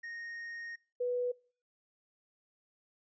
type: tone pair in turn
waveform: triangle / sine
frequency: 1858 / 492.1 Hz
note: A#6 / B4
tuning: -6 / -6 cents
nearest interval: octave + major seventh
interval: 2300 cents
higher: first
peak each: -39 / -30 dBFS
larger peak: second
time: 0.03-0.76 / 1-1.32 s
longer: first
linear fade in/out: 10 ms
effects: noise-tail reverb RT60 0.4 s tail -24 dB re dry + resampled to 16000 Hz